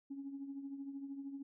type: tone with tremolo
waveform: sine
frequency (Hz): 276.6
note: C#4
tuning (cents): -4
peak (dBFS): -39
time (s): 0.1-1.43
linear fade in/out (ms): 10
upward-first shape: triangle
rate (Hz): 13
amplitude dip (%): 65
effects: tanh soft clip ceiling -36 dBFS